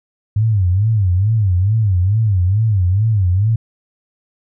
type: tone with vibrato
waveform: sine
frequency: 100 Hz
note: G2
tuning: 35 cents sharp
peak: -11 dBFS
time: 0.36-3.56 s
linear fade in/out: 5 ms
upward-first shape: sine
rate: 2.3 Hz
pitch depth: 210 cents each way
effects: none